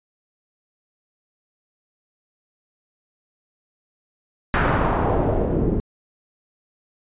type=noise with low-pass filter sweep; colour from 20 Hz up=pink; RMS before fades=-20 dBFS; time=4.54-5.8 s; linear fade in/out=0 ms; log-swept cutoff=1700 to 310 Hz; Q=1.5; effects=resampled to 8000 Hz